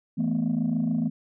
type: chord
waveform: sine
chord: E suspended fourth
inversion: none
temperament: equal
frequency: 164.81 / 220 / 246.9 Hz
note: E3 / A3 / B3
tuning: 0 / 0 / 0 cents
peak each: -27 / -25 / -25 dBFS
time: 0.17-1.1 s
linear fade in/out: 20 ms
effects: tanh soft clip ceiling -18 dBFS